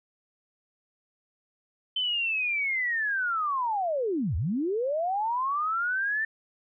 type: linear two-way sweep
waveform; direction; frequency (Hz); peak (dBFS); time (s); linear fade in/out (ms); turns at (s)
sine; down then up; 3082 to 68.5 to 1796; -25; 1.96-6.25; 5; 4.36
effects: none